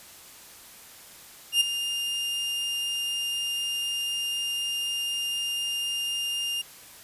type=tone with ADSR envelope; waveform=40% pulse; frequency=2812 Hz; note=F7; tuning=11 cents sharp; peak=-15 dBFS; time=1.52-6.62 s; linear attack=87 ms; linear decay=11 ms; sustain=-11 dB; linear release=11 ms; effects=white hiss -48 dBFS RMS until 7.03 s + resampled to 32000 Hz